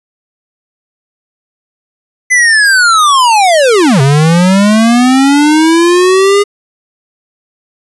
square linear two-way sweep, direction down then up, 2037 to 131.8 to 411 Hz, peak -5 dBFS, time 2.3-6.44 s, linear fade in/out 20 ms, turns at 4.01 s, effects resampled to 24000 Hz

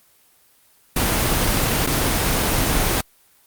pink noise with dropouts, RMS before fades -19 dBFS, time 0.96-3.01 s, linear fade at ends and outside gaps 5 ms, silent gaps 1.865-1.871 s, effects white hiss -56 dBFS RMS until 3.46 s + Opus 24 kbps

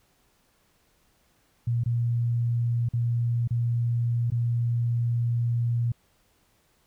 sine tone with dropouts, 118.4 Hz, A#2, 27 cents sharp, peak -22 dBFS, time 1.67-5.92 s, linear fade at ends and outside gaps 5 ms, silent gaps 1.837-1.859 / 2.888-2.935 / 3.476-3.507 / 4.303-4.319 s, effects pink hiss -66 dBFS RMS until 6.86 s

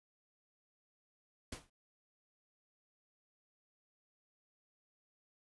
pink noise with exponential decay, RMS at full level -40 dBFS, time 1.52-1.7 s, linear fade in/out 5 ms, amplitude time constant 38 ms, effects resampled to 24000 Hz

